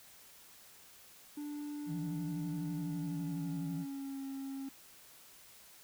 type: tone with pitch glide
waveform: triangle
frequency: 293.7 to 270.9 Hz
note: D4 to C#4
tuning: 0 to -40 cents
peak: -37 dBFS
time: 1.37-4.69 s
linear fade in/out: 5 ms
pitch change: -140 cents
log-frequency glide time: 2.71-4.26 s
type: tone with vibrato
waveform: sine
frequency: 166.2 Hz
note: E3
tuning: 15 cents sharp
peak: -36 dBFS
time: 1.86-3.86 s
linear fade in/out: 50 ms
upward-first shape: sine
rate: 12 Hz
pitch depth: 110 cents each way
effects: tanh soft clip ceiling -29 dBFS + white hiss -58 dBFS RMS until 5.83 s